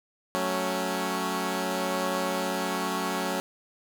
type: chord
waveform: 10% pulse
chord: F# minor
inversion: none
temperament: equal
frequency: 185 / 220 / 277.2 Hz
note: F#3 / A3 / C#4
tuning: 0 / 0 / 0 cents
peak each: -22 / -25 / -23 dBFS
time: 0.35-3.4 s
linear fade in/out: 0 ms
effects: none